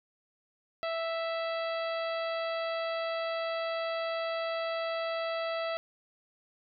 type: harmonic tone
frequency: 659.3 Hz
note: E5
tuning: in tune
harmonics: 1 / 2 / 3 / 4 / 5 / 6 / 7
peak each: -32 / -38 / -42 / -44 / -46 / -48 / -49 dBFS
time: 0.83-5.77 s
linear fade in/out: 0 ms
effects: none